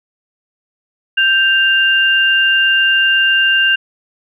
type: tone pair together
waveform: sine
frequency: 1568 / 2794 Hz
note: G6 / F7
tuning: 0 / 0 cents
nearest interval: minor seventh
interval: 1000 cents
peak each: -12 dBFS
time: 1.17-3.76 s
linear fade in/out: 10 ms
effects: none